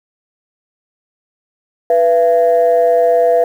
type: tone pair together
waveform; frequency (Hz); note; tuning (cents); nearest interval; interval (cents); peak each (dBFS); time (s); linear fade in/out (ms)
sine; 493.2 / 677; B4 / E5; -2 / +46; perfect fourth; 548; -10; 1.9-3.44; 2
effects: tanh soft clip ceiling -3 dBFS + 7-bit